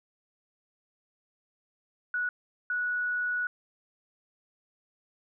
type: tone bursts at uneven times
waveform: sine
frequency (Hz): 1468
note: F#6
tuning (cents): -14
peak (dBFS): -27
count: 2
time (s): 2.14-2.29 / 2.7-3.47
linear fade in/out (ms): 2
effects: none